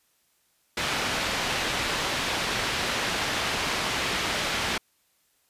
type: low-pass noise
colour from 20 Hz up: white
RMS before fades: -28 dBFS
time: 0.77-4.78 s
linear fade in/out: 5 ms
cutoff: 3400 Hz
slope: 12 dB/octave
effects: white hiss -68 dBFS RMS until 5.49 s + resampled to 32000 Hz